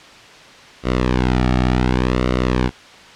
sawtooth tone with flanger, 62.6 Hz, B1, 24 cents sharp, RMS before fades -17 dBFS, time 0.83-2.71 s, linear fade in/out 50 ms, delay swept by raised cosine 1.2 to 1.99 ms, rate 0.68 Hz, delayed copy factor -0.75, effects white hiss -41 dBFS RMS until 3.15 s + low-pass 4000 Hz 12 dB/octave

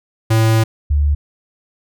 square / sine tone pair in turn, 111.7 / 72.76 Hz, A2 / D2, +27 / -16 cents, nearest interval perfect fifth, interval 743 cents, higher first, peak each -11 dBFS, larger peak neither, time 0.3-0.64 / 0.9-1.15 s, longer first, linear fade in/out 10 ms, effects none

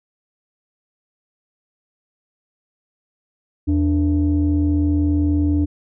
sine tone pair together, 82.41 / 292.7 Hz, E2 / D4, 0 / -6 cents, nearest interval octave + minor seventh, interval 2194 cents, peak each -16 dBFS, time 3.67-5.66 s, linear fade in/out 20 ms, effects tanh soft clip ceiling -10 dBFS

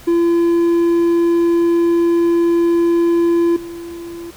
triangle tone with level steps, 340.1 Hz, F4, 46 cents flat, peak -9 / -25 dBFS, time 0.07-4.31 s, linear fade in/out 10 ms, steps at 3.56 s, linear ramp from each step 5 ms, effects pink hiss -41 dBFS RMS until 4.36 s

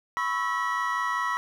triangle tone cluster, 993 / 1098 / 1309 / 1927 Hz, B5 / C#6 / E6 / B6, +9 / -17 / -13 / -43 cents, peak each -29 dBFS, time 0.17-1.37 s, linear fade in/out 0 ms, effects none

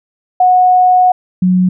sine tone pair in turn, 732 / 183 Hz, F#5 / F#3, -19 / -19 cents, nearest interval 2 octaves, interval 2400 cents, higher first, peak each -5 / -7 dBFS, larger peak first, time 0.4-1.12 / 1.42-1.69 s, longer first, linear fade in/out 5 ms, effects none

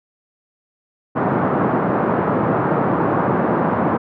pink band-pass noise, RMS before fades -18 dBFS, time 1.15-3.98 s, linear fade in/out 20 ms, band 140 to 1300 Hz, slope 24 dB/octave, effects none

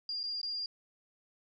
sine tone with dropouts, 4805 Hz, D8, 39 cents sharp, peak -34 dBFS, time 0.09-0.66 s, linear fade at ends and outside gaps 2 ms, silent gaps 0.232-0.237 / 0.415-0.43 s, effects none

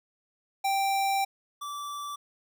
square tone pair in turn, 784 / 1162 Hz, G5 / D6, 0 / -19 cents, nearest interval perfect fifth, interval 681 cents, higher second, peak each -25 / -35 dBFS, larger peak first, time 0.64-1.25 / 1.61-2.16 s, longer first, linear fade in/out 10 ms, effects none

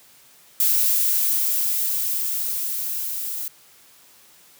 violet noise with level ramp, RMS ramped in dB -18 to -29 dBFS, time 0.6-3.48 s, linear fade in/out 2 ms, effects white hiss -52 dBFS RMS until 4.59 s + high-pass 80 Hz 12 dB/octave

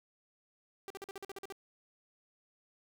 sawtooth tone bursts, 392 Hz, G4, in tune, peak -38 dBFS, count 10, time 0.88-1.524 s, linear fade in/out 0 ms, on 23 ms, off 46 ms, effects none

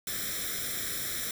white noise with comb filter, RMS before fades -34 dBFS, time 0.07-1.31 s, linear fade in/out 2 ms, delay 0.54 ms, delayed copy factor +0.85, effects none

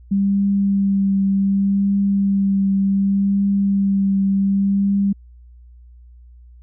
sine tone with vibrato, 197.2 Hz, G3, 11 cents sharp, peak -14 dBFS, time 0.11-5.13 s, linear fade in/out 10 ms, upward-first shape triangle, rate 0.67 Hz, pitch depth 18 cents each way, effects added 60 Hz sine -41 dBFS peak until 6.62 s

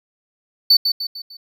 triangle tone with echo, 4512 Hz, C#8, 30 cents sharp, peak -7 dBFS, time 0.7-0.77 s, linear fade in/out 5 ms, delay 150 ms, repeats 4, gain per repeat -7 dB, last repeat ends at 1.37 s, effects none

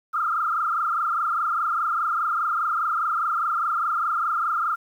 sine tone with frequency modulation, 1300 Hz, E6, 24 cents flat, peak -21 dBFS, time 0.13-4.76 s, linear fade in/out 20 ms, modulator 24.9 Hz, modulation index 3.9, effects 9-bit

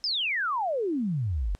sine exponential sweep, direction down, 5350 to 42.61 Hz, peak -25 dBFS, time 0.04-1.55 s, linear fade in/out 0 ms, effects pink hiss -65 dBFS RMS until 1.59 s + low-pass 9000 Hz 12 dB/octave

